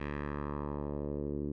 10% pulse tone with low-pass filter sweep, 72.7 Hz, D2, 17 cents flat, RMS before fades -37 dBFS, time 0-1.52 s, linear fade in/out 5 ms, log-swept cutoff 2300 to 320 Hz, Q 1.9, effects none

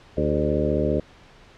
harmonic tone with a mistuned harmonic, 75 Hz, D2, 37 cents sharp, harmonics 1 / 2 / 3 / 4 / 5 / 6 / 7 / 8, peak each -28 / -28 / -28 / -28 / -28 / -28 / -28 / -28 dBFS, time 0.17-1 s, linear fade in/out 5 ms, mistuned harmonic 6, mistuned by -58 cents, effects pink hiss -50 dBFS RMS until 1.57 s + low-pass 4000 Hz 12 dB/octave

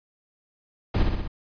brown noise with echo, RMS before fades -21 dBFS, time 0.94-1.03 s, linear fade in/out 5 ms, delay 62 ms, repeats 4, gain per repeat -3 dB, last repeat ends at 1.278 s, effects resampled to 11025 Hz

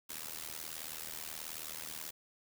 white noise with amplitude modulation, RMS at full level -40 dBFS, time 0.09-2.11 s, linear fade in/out 10 ms, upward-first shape sine, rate 78.6 Hz, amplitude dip 90%, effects none

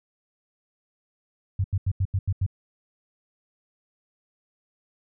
sine tone bursts, 95.5 Hz, G2, 45 cents flat, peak -20 dBFS, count 7, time 1.59-2.464 s, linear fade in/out 5 ms, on 52 ms, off 85 ms, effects none

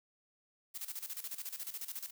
blue noise with tremolo, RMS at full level -41 dBFS, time 0.74-2.11 s, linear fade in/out 20 ms, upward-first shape square, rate 14 Hz, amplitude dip 75%, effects none

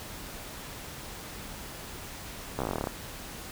slowing click train, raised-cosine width 1 ms, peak -16 dBFS, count 14, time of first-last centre 2.59-2.872 s, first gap 14 ms, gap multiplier 1.07, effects pink hiss -42 dBFS RMS until 3.51 s

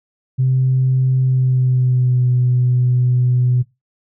sine tone with pitch glide, 130 to 124.63 Hz, C3 to B2, -11 to +16 cents, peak -11 dBFS, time 0.38-3.63 s, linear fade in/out 20 ms, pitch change -73 cents, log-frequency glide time 1.22-2.29 s, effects noise-tail reverb RT60 0.2 s tail -18 dB re dry + tanh soft clip ceiling -7 dBFS

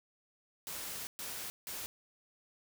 white noise bursts at uneven times, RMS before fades -42 dBFS, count 3, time 0.67-1.07 / 1.19-1.5 / 1.67-1.86 s, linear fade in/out 0 ms, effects none

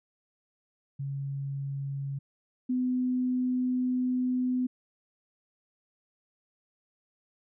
sine tone pair in turn, 138.59 / 252.3 Hz, C#3 / B3, 0 / +37 cents, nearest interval minor seventh, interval 1037 cents, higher second, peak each -31 / -25 dBFS, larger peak second, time 0.99-2.19 / 2.69-4.67 s, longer second, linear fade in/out 10 ms, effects none

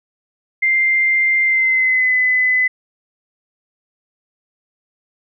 sine tone with pitch glide, 2095 to 2013 Hz, C7 to B6, +2 to +33 cents, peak -12 dBFS, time 0.62-2.68 s, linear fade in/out 10 ms, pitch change -69 cents, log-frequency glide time 1.43-2.15 s, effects none

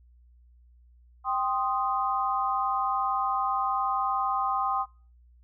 sine chord, C minor, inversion second, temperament equal, 784 / 1046.5 / 1244.5 Hz, G5 / C6 / Eb6, 0 / 0 / 0 cents, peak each -29 dBFS, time 1.24-4.86 s, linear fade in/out 50 ms, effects noise-tail reverb RT60 0.4 s tail -25 dB re dry + added 60 Hz sine -54 dBFS peak until 5.43 s

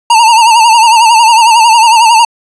square tone with vibrato, 912 Hz, A#5, 38 cents flat, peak -3 dBFS, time 0.1-2.25 s, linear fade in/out 5 ms, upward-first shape sine, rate 11 Hz, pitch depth 81 cents each way, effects resampled to 24000 Hz + 7-bit

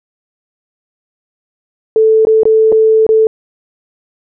sine tone with dropouts, 440 Hz, A4, in tune, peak -5 dBFS, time 1.96-3.27 s, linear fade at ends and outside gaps 1 ms, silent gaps 2.251-2.27 / 2.433-2.454 / 2.719-2.724 / 3.066-3.09 s, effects none

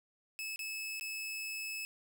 sawtooth tone with dropouts, 2600 Hz, E7, 24 cents flat, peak -35 dBFS, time 0.39-1.85 s, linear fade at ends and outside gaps 0 ms, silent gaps 0.56-0.592 / 0.997-1.01 s, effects none

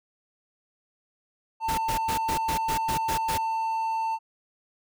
triangle tone, 895 Hz, A5, 29 cents sharp, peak -23 dBFS, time 1.6-4.19 s, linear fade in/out 50 ms
pink noise bursts, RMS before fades -31 dBFS, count 9, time 1.68-3.38 s, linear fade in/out 10 ms, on 100 ms, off 100 ms
effects none

